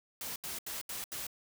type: noise bursts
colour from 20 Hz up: white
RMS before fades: -40 dBFS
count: 5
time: 0.21-1.268 s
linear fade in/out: 2 ms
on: 150 ms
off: 77 ms
effects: none